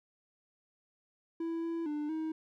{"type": "tone with pitch steps", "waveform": "triangle", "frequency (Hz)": [330.9, 332.9, 297.6, 316.8], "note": ["E4", "E4", "D4", "D#4"], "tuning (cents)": [7, 17, 23, 31], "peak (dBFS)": -31, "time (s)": [1.4, 2.32], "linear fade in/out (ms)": 5, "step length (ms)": 230, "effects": []}